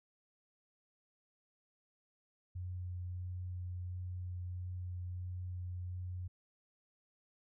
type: tone with vibrato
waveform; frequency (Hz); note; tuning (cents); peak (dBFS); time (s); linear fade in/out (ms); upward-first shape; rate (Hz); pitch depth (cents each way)
sine; 90.1; F#2; -45; -39; 2.55-6.28; 10; sine; 1.5; 9
effects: none